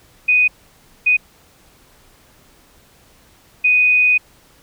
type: tone bursts at uneven times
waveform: sine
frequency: 2489 Hz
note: D#7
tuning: in tune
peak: -10 dBFS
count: 3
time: 0.28-0.48 / 1.06-1.17 / 3.64-4.18 s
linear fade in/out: 10 ms
effects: pink hiss -51 dBFS RMS until 4.62 s